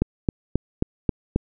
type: click train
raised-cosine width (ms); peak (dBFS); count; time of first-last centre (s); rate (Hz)
3; -6; 6; 0.02-1.36; 3.73
effects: none